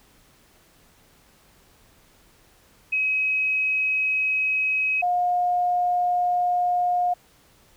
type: tone pair in turn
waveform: sine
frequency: 2544 / 713.9 Hz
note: D#7 / F5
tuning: +38 / +38 cents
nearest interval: octave + minor seventh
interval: 2200 cents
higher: first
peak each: -20 / -19 dBFS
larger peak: second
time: 2.92-5.02 / 5.02-7.14 s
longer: second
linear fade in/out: 10 ms
effects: pink hiss -57 dBFS RMS until 7.76 s